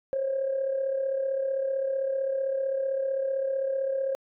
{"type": "tone with amplitude modulation", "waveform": "sine", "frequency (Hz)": 538, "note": "C5", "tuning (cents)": 48, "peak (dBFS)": -22, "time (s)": [0.13, 4.15], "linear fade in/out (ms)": 0, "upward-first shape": "sine", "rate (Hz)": 35.6, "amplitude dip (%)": 55, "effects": ["tanh soft clip ceiling -19 dBFS"]}